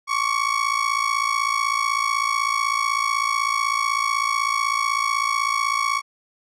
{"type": "ring-modulated tone", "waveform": "30% pulse", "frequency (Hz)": 1118, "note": "C#6", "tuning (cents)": 14, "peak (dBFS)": -14, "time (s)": [0.07, 6.02], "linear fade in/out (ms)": 50, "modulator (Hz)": 28, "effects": ["low-pass 8000 Hz 12 dB/octave"]}